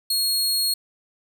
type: tone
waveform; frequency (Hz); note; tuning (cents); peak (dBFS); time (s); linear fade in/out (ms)
sawtooth; 4300; C8; +47; -17; 0.1-0.74; 5
effects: none